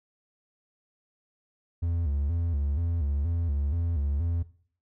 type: tone with vibrato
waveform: triangle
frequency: 77.78 Hz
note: D#2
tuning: in tune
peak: -23 dBFS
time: 1.82-4.43 s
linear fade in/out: 10 ms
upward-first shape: square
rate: 2.1 Hz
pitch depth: 150 cents each way
effects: noise-tail reverb RT60 0.5 s tail -17 dB re dry